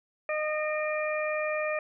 harmonic tone with a mistuned harmonic, 613 Hz, D#5, 26 cents flat, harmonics 1 / 2 / 3 / 4, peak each -29 / -36 / -36 / -35 dBFS, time 0.29-1.79 s, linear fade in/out 2 ms, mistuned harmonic 4, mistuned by -38 cents, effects none

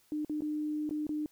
sine tone with dropouts, 302.3 Hz, D#4, 50 cents flat, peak -31 dBFS, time 0.12-1.26 s, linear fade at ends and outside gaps 1 ms, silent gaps 0.248-0.296 / 0.407-0.42 / 0.893-0.909 / 1.068-1.092 s, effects white hiss -67 dBFS RMS until 1.31 s

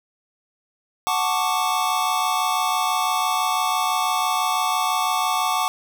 square chord, D major seventh, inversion first, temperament equal, 740 / 880 / 1108.7 / 1174.7 Hz, F#5 / A5 / C#6 / D6, 0 / 0 / 0 / 0 cents, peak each -26 dBFS, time 1.07-5.68 s, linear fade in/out 0 ms, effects none

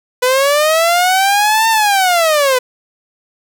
sawtooth linear two-way sweep, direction up then down, 493.9 to 907 to 493.9 Hz, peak -6 dBFS, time 0.22-2.59 s, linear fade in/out 10 ms, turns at 1.69 s, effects none

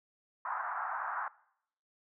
white band-pass noise, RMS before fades -37 dBFS, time 0.45-1.28 s, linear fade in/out 2 ms, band 760 to 1500 Hz, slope 48 dB/octave, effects noise-tail reverb RT60 0.7 s tail -21 dB re dry

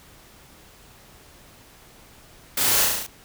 white noise with echo, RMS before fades -23 dBFS, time 2.57-2.85 s, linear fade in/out 5 ms, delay 36 ms, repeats 6, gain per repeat -2 dB, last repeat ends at 3.066 s, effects pink hiss -50 dBFS RMS until 3.24 s

